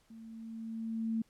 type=tone with level ramp; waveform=sine; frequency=224.8 Hz; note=A3; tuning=37 cents sharp; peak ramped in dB=-48 to -29 dBFS; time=0.1-1.22 s; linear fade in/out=5 ms; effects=pink hiss -70 dBFS RMS until 1.29 s + low-pass 12000 Hz 12 dB/octave